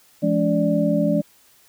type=tone cluster; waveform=sine; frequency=171.8 / 212.5 / 285.5 / 587 Hz; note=F3 / G#3 / D4 / D5; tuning=-28 / +40 / -49 / -1 cents; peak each=-22 dBFS; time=0.22-1.22 s; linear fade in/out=20 ms; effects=white hiss -55 dBFS RMS until 1.68 s